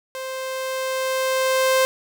sawtooth tone with level ramp, 523.3 Hz, C5, in tune, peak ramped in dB -25 to -11 dBFS, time 0.15-1.85 s, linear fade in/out 0 ms, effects none

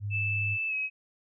sine tone, 102.3 Hz, G#2, 26 cents flat, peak -30 dBFS, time 0-0.58 s, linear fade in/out 50 ms
sine tone with pitch glide, 2634 to 2550 Hz, E7 to D#7, -2 to +42 cents, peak -28 dBFS, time 0.1-0.9 s, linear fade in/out 50 ms, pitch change -56 cents, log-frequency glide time 0.68-0.74 s
effects none

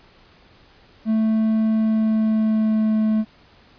triangle tone with pitch glide, 220 to 217.2 Hz, A3 to A3, 0 to -22 cents, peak -14 dBFS, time 1.05-3.25 s, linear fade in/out 50 ms, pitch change -22 cents, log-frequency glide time 1.72-2.98 s, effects pink hiss -52 dBFS RMS until 3.78 s + resampled to 11025 Hz

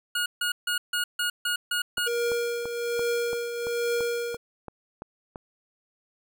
25% pulse tone bursts, 1440 Hz, F#6, 47 cents flat, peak -21 dBFS, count 8, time 0.15-2.08 s, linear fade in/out 5 ms, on 110 ms, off 150 ms
click train, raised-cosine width 1 ms, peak -23 dBFS, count 11, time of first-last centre 1.98-5.358 s, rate 2.96 Hz
square tone with tremolo, 473.5 Hz, A#4, 27 cents sharp, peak -24 dBFS, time 2.06-4.37 s, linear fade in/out 20 ms, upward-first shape triangle, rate 1.2 Hz, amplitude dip 60%
effects none

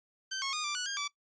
10% pulse tone with pitch steps, 1548 / 1092 / 1227 / 1179 / 1473 / 1611 / 1155 Hz, G6 / C#6 / D#6 / D6 / F#6 / G6 / D6, -22 / -26 / -25 / +6 / -8 / +47 / -29 cents, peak -24 dBFS, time 0.31-1.08 s, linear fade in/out 10 ms, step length 110 ms, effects noise-tail reverb RT60 0.1 s tail -20 dB re dry + resampled to 16000 Hz

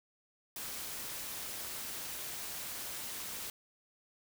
white noise with amplitude modulation, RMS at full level -40 dBFS, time 0.56-3.5 s, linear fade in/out 2 ms, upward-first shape sine, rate 287 Hz, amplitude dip 40%, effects none

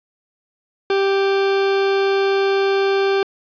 40% pulse tone, 392 Hz, G4, in tune, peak -14 dBFS, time 0.9-3.23 s, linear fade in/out 2 ms, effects resampled to 11025 Hz + 8-bit

